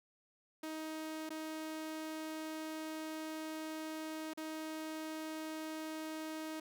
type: tone with dropouts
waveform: sawtooth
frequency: 314.4 Hz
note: D#4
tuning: 18 cents sharp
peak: -37 dBFS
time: 0.63-6.6 s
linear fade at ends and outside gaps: 5 ms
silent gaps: 1.293-1.303 / 4.335-4.374 s
effects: none